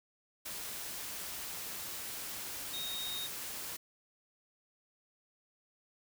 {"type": "tone in noise", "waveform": "sine", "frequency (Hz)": 3729, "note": "A#7", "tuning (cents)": 0, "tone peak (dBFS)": -38, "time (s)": [2.73, 3.27], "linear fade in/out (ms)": 10, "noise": "white", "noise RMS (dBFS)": -42, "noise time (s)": [0.45, 3.77], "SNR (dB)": 1, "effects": []}